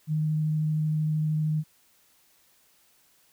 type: tone with vibrato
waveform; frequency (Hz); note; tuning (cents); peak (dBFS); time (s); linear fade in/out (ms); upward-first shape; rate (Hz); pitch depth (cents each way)
sine; 154.5; D#3; -12; -23; 0.07-1.64; 50; sine; 13; 9
effects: white hiss -63 dBFS RMS until 3.32 s